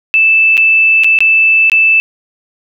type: tone with dropouts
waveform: sine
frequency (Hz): 2637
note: E7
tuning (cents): 0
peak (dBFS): -5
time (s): 0.14-2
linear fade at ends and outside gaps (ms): 0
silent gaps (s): 0.57-0.577 / 1.036-1.044 / 1.188-1.205 / 1.698-1.718
effects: none